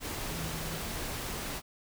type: tone in noise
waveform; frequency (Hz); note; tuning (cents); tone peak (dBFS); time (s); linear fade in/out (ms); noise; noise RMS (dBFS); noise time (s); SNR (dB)
sine; 162; E3; -30; -40; 0.25-0.81; 50; pink; -37; 0-1.62; -6
effects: none